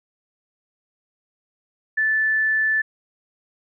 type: tone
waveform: sine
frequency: 1752 Hz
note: A6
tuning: 8 cents flat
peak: -17 dBFS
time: 1.97-2.82 s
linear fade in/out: 10 ms
effects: none